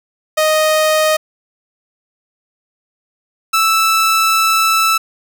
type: tone pair in turn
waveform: sawtooth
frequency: 622 / 1318 Hz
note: D#5 / E6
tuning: -1 / -1 cents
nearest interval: octave + minor second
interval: 1300 cents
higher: second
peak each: -7 dBFS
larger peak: neither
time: 0.37-1.17 / 3.53-4.98 s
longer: second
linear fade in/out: 10 ms
effects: none